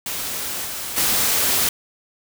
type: noise with level steps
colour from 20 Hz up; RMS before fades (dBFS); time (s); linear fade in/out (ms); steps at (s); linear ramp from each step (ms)
white; -27 / -29 / -19; 0.06-1.69; 2; 0.64 / 0.96; 20
effects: none